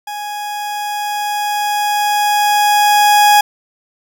40% pulse tone with level ramp, 830.6 Hz, G#5, in tune, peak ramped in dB -22 to -5 dBFS, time 0.07-3.41 s, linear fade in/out 5 ms, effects none

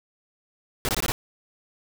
pink noise bursts, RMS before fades -25 dBFS, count 5, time 0.85-1.12 s, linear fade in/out 0 ms, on 38 ms, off 20 ms, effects none

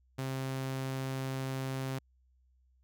sawtooth tone, 132.8 Hz, C3, 26 cents sharp, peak -30 dBFS, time 0.18-1.99 s, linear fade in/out 10 ms, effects added 63 Hz sine -65 dBFS peak until 2.83 s

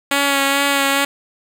5% pulse tone with vibrato, 278.7 Hz, C#4, 9 cents sharp, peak -3 dBFS, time 0.11-1.05 s, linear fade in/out 5 ms, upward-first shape sine, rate 2.3 Hz, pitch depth 20 cents each way, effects none

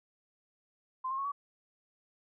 sine tone with pitch steps, 1037 / 1068.6 / 1101.2 / 1134.8 Hz, C6 / C6 / C#6 / C#6, -16 / +36 / -12 / +40 cents, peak -32 dBFS, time 1.04-1.32 s, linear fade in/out 10 ms, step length 70 ms, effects none

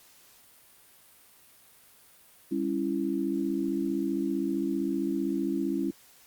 sine chord, C# diminished, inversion second, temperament just, 199.57 / 277.2 / 332.6 Hz, G3 / C#4 / E4, +31 / 0 / +16 cents, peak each -33 / -30 / -30 dBFS, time 2.51-5.91 s, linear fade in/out 10 ms, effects white hiss -57 dBFS RMS until 6.26 s + Opus 48 kbps

